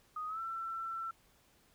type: tone with pitch glide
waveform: sine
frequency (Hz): 1244.5 to 1341.5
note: D#6 to E6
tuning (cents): 0 to +30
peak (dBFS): -37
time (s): 0.16-1.11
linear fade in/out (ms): 5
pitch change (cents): +130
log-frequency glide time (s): 0.27-0.4
effects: pink hiss -68 dBFS RMS until 1.74 s